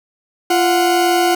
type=tone pair together; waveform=40% pulse; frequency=345.9 / 733.8 Hz; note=F4 / F#5; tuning=-17 / -15 cents; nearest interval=octave + minor second; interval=1302 cents; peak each=-14 dBFS; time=0.5-1.35 s; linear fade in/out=5 ms; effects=none